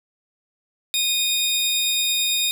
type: tone pair together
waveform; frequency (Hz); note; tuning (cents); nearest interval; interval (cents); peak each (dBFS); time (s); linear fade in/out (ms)
sawtooth; 2465 / 3693; D#7 / A#7; -17 / -17; perfect fifth; 700; -23 / -17; 0.94-2.51; 0
effects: none